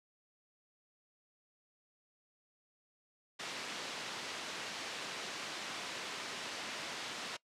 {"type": "band-pass noise", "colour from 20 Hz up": "white", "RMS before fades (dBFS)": -43, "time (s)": [3.39, 7.37], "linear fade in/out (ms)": 10, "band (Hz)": [190, 4300], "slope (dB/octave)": 12, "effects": ["noise-tail reverb RT60 0.1 s tail -22 dB re dry", "low-pass 9000 Hz 12 dB/octave"]}